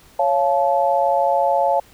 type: chord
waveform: sine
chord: Db augmented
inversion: none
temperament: just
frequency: 554.4 / 693 / 866.2 Hz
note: Db5 / F5 / A5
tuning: 0 / -14 / -27 cents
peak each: -19 dBFS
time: 0.19-1.8 s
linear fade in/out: 5 ms
effects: pink hiss -50 dBFS RMS until 1.93 s